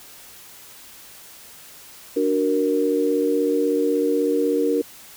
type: chord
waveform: sine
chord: D augmented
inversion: none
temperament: equal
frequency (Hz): 293.7 / 370 / 466.2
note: D4 / F#4 / A#4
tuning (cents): 0 / 0 / 0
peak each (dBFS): -22 / -25 / -20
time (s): 2.16-4.82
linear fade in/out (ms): 10
effects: white hiss -44 dBFS RMS until 5.16 s